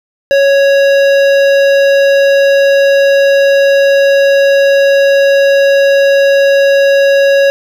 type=tone with hard clipping; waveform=sine; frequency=554.4 Hz; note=C#5; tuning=in tune; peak=-7 dBFS; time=0.31-7.5 s; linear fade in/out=0 ms; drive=14 dB; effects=none